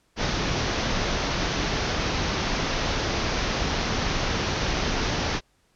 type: low-pass noise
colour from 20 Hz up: pink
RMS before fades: -26 dBFS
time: 0.16-5.41 s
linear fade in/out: 50 ms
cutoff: 6300 Hz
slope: 96 dB/octave
effects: pink hiss -66 dBFS RMS until 5.75 s + low-pass 10000 Hz 12 dB/octave